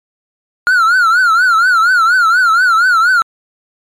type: tone with vibrato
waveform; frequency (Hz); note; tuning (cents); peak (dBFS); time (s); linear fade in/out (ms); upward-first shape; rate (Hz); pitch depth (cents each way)
triangle; 1408; F6; +14; -5; 0.67-3.22; 0; triangle; 4.2; 160
effects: MP3 64 kbps